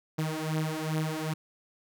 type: beating tone pair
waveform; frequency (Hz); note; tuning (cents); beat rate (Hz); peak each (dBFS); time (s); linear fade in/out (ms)
sawtooth; 155.56 / 158.06; D#3 / D#3; 0 / +28; 2.5; -28; 0.18-1.34; 10
effects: none